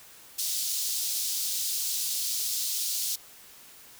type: high-pass noise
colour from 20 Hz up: pink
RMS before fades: -30 dBFS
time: 0.38-3.16 s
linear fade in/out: 10 ms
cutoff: 4100 Hz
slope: 24 dB/octave
effects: white hiss -51 dBFS RMS until 3.99 s